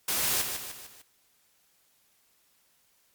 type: noise with echo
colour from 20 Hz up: white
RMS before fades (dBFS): -28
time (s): 0.08-0.42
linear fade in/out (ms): 5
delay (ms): 150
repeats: 4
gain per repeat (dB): -6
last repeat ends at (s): 1.02
effects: white hiss -67 dBFS RMS until 3.14 s + MP3 96 kbps